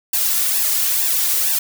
blue noise with flanger, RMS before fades -18 dBFS, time 0.13-1.59 s, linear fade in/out 5 ms, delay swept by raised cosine 1.1 to 2.9 ms, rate 2.2 Hz, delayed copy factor +1, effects none

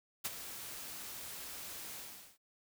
white noise with ADSR envelope, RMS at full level -35 dBFS, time 0.24-2.38 s, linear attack 17 ms, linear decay 27 ms, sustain -11 dB, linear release 430 ms, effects none

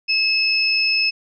sine tone pair together, 2596 / 5192 Hz, E7 / E8, -27 / -27 cents, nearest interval octave, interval 1200 cents, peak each -18 / -19 dBFS, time 0.08-1.11 s, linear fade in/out 20 ms, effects none

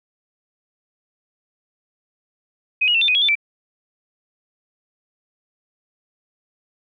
sine tone with pitch steps, 2515 / 2892 / 2698 / 3568 / 2496 / 3325 / 3536 / 2331 Hz, D#7 / F#7 / E7 / A7 / D#7 / G#7 / A7 / D7, +18 / -40 / +40 / +23 / +5 / +1 / +8 / -14 cents, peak -14 dBFS, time 2.81-3.354 s, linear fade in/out 10 ms, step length 68 ms, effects none

